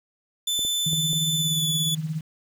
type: tone with pitch glide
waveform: sawtooth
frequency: 3520 to 3446 Hz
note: A7 to A7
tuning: 0 to -37 cents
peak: -20 dBFS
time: 0.47-1.95 s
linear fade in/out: 5 ms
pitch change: -37 cents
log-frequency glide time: 1.36-1.68 s
type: clicks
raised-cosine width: 2 ms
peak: -25 dBFS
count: 4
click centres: 0.592 / 0.65 / 0.932 / 1.132 s
type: tone with tremolo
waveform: sine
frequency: 157.5 Hz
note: D#3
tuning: 21 cents sharp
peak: -23 dBFS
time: 0.86-2.21 s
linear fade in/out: 5 ms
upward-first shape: sine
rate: 17 Hz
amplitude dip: 65%
effects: 8-bit